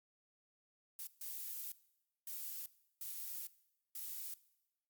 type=noise bursts at uneven times; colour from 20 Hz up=violet; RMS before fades=-45 dBFS; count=5; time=0.99-1.07 / 1.21-1.72 / 2.27-2.66 / 3.01-3.47 / 3.95-4.34 s; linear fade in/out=2 ms; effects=noise-tail reverb RT60 0.9 s tail -19 dB re dry + Opus 48 kbps